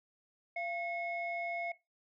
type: tone pair together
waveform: sine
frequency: 686.7 / 2180 Hz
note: F5 / C#7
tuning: -29 / -29 cents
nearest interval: octave + minor sixth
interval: 2000 cents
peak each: -37 / -37 dBFS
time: 0.56-1.72 s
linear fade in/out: 5 ms
effects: noise-tail reverb RT60 0.2 s tail -17 dB re dry + tanh soft clip ceiling -28 dBFS